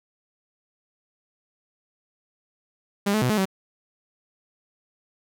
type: tone with pitch steps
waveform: sawtooth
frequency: 201.3 / 215.6 / 125.2 / 214 / 191 Hz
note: G3 / A3 / B2 / A3 / G3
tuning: +46 / -35 / +24 / -48 / -45 cents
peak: -16 dBFS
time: 3.06-3.455 s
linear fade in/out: 10 ms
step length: 79 ms
effects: none